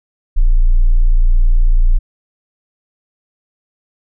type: tone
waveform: sine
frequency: 29.14 Hz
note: A#0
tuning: in tune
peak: -5 dBFS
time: 0.36-1.99 s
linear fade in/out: 20 ms
effects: tanh soft clip ceiling -2 dBFS